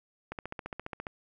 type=click train; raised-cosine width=0.5 ms; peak=-22 dBFS; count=12; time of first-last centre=0.32-1.068 s; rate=14.7 Hz; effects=none